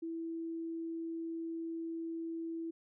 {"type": "tone", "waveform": "sine", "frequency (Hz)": 329.6, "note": "E4", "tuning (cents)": 0, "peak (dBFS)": -37, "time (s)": [0.02, 2.71], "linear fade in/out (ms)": 10, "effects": []}